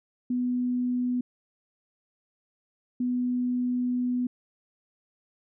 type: tone pair in turn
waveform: sine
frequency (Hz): 247.8 / 247.8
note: B3 / B3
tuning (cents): +6 / +6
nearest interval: unison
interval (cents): 0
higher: neither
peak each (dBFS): -24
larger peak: neither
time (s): 0.3-1.21 / 3-4.27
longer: second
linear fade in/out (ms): 5
effects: none